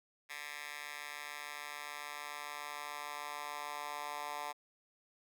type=tone with high-pass filter sweep; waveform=10% pulse; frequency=146.83 Hz; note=D3; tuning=in tune; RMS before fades=-44 dBFS; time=0.29-4.53 s; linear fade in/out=20 ms; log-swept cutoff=1700 to 930 Hz; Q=2.2; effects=none